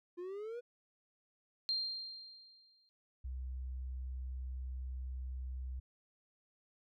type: exponential sweep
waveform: triangle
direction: up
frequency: 344.9 to 492.6 Hz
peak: -39 dBFS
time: 0.17-0.61 s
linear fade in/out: 20 ms
type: tone with exponential decay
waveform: sine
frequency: 4186 Hz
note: C8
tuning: in tune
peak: -31 dBFS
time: 1.69-2.89 s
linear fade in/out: 0 ms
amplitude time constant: 260 ms
type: tone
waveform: sine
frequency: 64 Hz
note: C2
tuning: 38 cents flat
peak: -39 dBFS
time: 3.24-5.8 s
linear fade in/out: 10 ms
effects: none